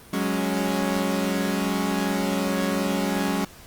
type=chord; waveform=sawtooth; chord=F# suspended second; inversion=none; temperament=equal; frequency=185 / 207.7 / 277.2 Hz; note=F#3 / G#3 / C#4; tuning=0 / 0 / 0 cents; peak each=-23 dBFS; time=0.13-3.45 s; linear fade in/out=5 ms; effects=pink hiss -47 dBFS RMS until 3.66 s + Opus 32 kbps